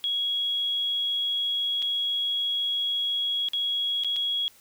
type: tone with dropouts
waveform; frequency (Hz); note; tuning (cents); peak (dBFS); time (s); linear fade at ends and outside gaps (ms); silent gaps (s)
sine; 3322; G#7; 0; -24; 0.04-4.48; 0; 1.821-1.825 / 3.486-3.534 / 4.036-4.046 / 4.161-4.165
effects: white hiss -56 dBFS RMS until 4.6 s